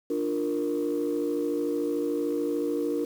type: chord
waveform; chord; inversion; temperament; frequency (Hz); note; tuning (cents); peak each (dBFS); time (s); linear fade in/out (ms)
sine; Bb major; first; equal with one note detuned; 295.7 / 349.2 / 466.2; D4 / F4 / Bb4; +12 / 0 / 0; -28 / -30 / -28; 0.1-3.05; 5
effects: tanh soft clip ceiling -19 dBFS + 8-bit